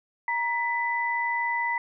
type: tone pair together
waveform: sine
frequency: 941 / 1993.9 Hz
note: A#5 / B6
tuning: +16 / +16 cents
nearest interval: octave + minor second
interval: 1300 cents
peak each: -27 dBFS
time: 0.28-1.78 s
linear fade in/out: 2 ms
effects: none